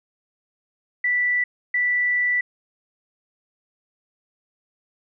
sine tone bursts at uneven times, 1969 Hz, B6, 6 cents flat, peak -18 dBFS, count 2, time 1.04-1.44 / 1.74-2.41 s, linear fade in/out 5 ms, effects none

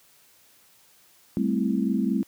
sine chord, A minor seventh, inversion third, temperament equal, 196 / 220 / 261.6 / 329.6 Hz, G3 / A3 / C4 / E4, 0 / 0 / 0 / 0 cents, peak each -26 / -26 / -27 / -31 dBFS, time 1.37-2.23 s, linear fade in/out 0 ms, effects white hiss -58 dBFS RMS until 2.27 s + high-pass 60 Hz 12 dB/octave

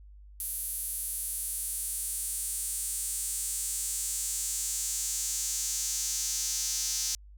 sawtooth tone with high-pass filter sweep, 260 Hz, C4, 11 cents flat, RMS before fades -33 dBFS, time 0.4-7.15 s, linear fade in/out 0 ms, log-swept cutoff 11000 to 5900 Hz, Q 2.8, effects added 50 Hz sine -48 dBFS peak until 7.37 s

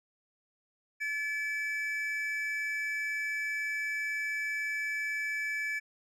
triangle tone pair together, 1727 / 2305 Hz, A6 / D7, -33 / -33 cents, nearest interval perfect fourth, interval 500 cents, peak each -33 / -32 dBFS, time 1-5.8 s, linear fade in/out 20 ms, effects none

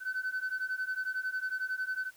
sine beating tone pair, 1511 / 1522 Hz, F#6 / F#6, +36 / +48 cents, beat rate 11 Hz, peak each -34 / -33 dBFS, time 0-2.11 s, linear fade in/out 50 ms, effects tanh soft clip ceiling -28 dBFS + white hiss -61 dBFS RMS until 2.16 s

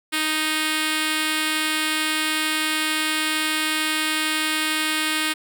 5% pulse tone with notch filter, 311.1 Hz, D#4, in tune, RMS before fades -23 dBFS, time 0.12-5.34 s, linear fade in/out 20 ms, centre 710 Hz, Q 0.79, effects none

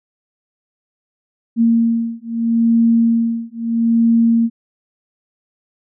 sine beating tone pair, 230 / 230.77 Hz, A#3 / A#3, -23 / -17 cents, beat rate 0.77 Hz, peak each -15 dBFS, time 1.56-4.5 s, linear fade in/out 50 ms, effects none

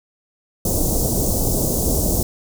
pink band-stop noise, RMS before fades -19 dBFS, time 0.65-2.23 s, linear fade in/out 2 ms, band 640 to 6300 Hz, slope 24 dB/octave, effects none

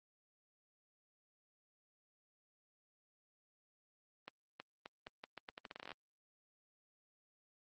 accelerating click train, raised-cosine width 0.3 ms, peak -30 dBFS, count 18, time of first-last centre 4.28-5.917 s, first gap 320 ms, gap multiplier 0.81, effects high-pass 200 Hz 12 dB/octave + Opus 24 kbps

